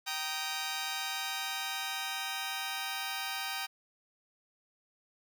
10% pulse chord, Eb major, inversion first, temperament just, 777.8 / 933.4 / 1244.5 Hz, G5 / Bb5 / Eb6, -14 / +2 / 0 cents, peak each -29 / -32 / -32 dBFS, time 0.06-3.67 s, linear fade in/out 20 ms, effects none

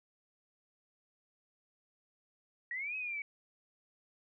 sine linear two-way sweep, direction up then down, 1879 to 2565 to 2247 Hz, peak -36 dBFS, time 2.71-3.22 s, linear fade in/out 2 ms, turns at 2.96 s, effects none

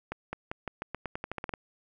accelerating click train, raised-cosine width 0.5 ms, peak -19 dBFS, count 14, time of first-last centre 0.12-1.538 s, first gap 210 ms, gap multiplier 0.88, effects none

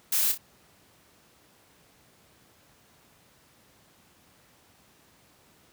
blue noise with echo, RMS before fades -25 dBFS, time 0.12-0.32 s, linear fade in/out 5 ms, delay 29 ms, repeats 2, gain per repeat -8 dB, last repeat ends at 0.378 s, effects pink hiss -60 dBFS RMS until 5.72 s + high-pass 80 Hz 12 dB/octave

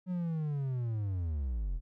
triangle linear sweep, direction down, 185 to 36.91 Hz, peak -29 dBFS, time 0.06-1.81 s, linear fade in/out 50 ms, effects none

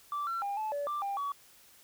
sine tone with pitch steps, 1166 / 1355 / 804 / 866 / 575 / 1179 / 797 / 1132 Hz, D6 / E6 / G5 / A5 / D5 / D6 / G5 / C#6, -13 / +47 / +44 / -28 / -37 / +6 / +28 / +36 cents, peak -30 dBFS, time 0.12-1.32 s, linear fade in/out 2 ms, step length 150 ms, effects tanh soft clip ceiling -29 dBFS + white hiss -59 dBFS RMS until 1.83 s

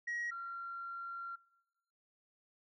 sine tone pair in turn, 1899 / 1375.3 Hz, A#6 / F6, +32 / -27 cents, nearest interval tritone, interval 559 cents, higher first, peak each -34 / -40 dBFS, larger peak first, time 0.07-0.31 / 0.31-1.36 s, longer second, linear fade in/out 10 ms, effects noise-tail reverb RT60 1.0 s tail -24 dB re dry + tanh soft clip ceiling -34 dBFS

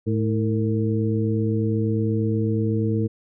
harmonic tone with a mistuned harmonic, 108.3 Hz, A2, 27 cents flat, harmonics 1 / 2 / 3 / 4, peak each -22 / -25 / -27 / -28 dBFS, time 0.06-3.08 s, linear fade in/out 20 ms, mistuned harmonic 4, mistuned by +82 cents, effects none

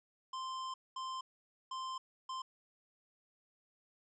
square tone bursts at uneven times, 1043 Hz, C6, 6 cents flat, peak -40 dBFS, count 4, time 0.33-0.74 / 0.96-1.21 / 1.71-1.98 / 2.29-2.42 s, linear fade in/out 5 ms, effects resampled to 16000 Hz

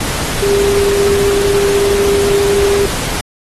sine tone in noise, 401.2 Hz, G4, 40 cents sharp, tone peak -10 dBFS, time 0.42-2.86 s, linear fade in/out 5 ms, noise pink, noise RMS -19 dBFS, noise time 0-3.21 s, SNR +6 dB, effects AAC 32 kbps

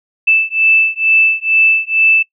sine beating tone pair, 2637 / 2639.2 Hz, E7 / E7, 0 / +1 cents, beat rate 2.2 Hz, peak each -12 dBFS, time 0.27-2.23 s, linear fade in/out 10 ms, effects noise-tail reverb RT60 0.1 s tail -21 dB re dry

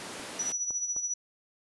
pink high-pass noise, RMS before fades -41 dBFS, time 0-0.52 s, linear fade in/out 0 ms, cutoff 220 Hz, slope 12 dB/octave
clicks, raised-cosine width 1 ms, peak -32 dBFS, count 3, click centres 0.198 / 0.707 / 0.964 s
sine tone with tremolo, 5890 Hz, F#8, 9 cents flat, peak -27 dBFS, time 0.39-1.14 s, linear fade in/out 5 ms, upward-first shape sine, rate 14 Hz, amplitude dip 60%
effects resampled to 24000 Hz

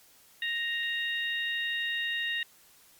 harmonic tone, 932.3 Hz, A#5, in tune, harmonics 2 / 3 / 4, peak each -31 / -35 / -37 dBFS, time 0.42-2.43 s, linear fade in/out 2 ms, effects white hiss -59 dBFS RMS until 2.99 s + Opus 48 kbps

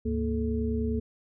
sine tone cluster, 73.6 / 103.6 / 231.4 / 432.1 Hz, D2 / G#2 / A#3 / A4, +4 / -4 / -13 / -31 cents, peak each -30 / -37 / -29 / -33 dBFS, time 0.05-1 s, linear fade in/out 10 ms, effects none

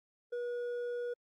sine tone with hard clipping, 483.3 Hz, B4, 38 cents flat, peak -36 dBFS, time 0.32-1.14 s, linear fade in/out 10 ms, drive 4 dB, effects AAC 64 kbps

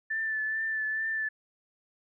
sine tone with vibrato, 1760 Hz, A6, in tune, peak -28 dBFS, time 0.1-1.29 s, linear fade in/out 10 ms, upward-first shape triangle, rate 2.3 Hz, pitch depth 29 cents each way, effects none

